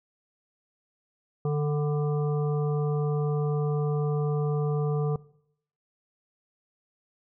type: harmonic tone with a mistuned harmonic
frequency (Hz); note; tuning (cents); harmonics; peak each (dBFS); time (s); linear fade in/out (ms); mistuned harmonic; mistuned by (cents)
148; D3; +14; 1 / 3 / 5 / 7 / 8; -25 / -29 / -39 / -47 / -42; 1.45-5.16; 2; 7; -38
effects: noise-tail reverb RT60 0.7 s tail -21 dB re dry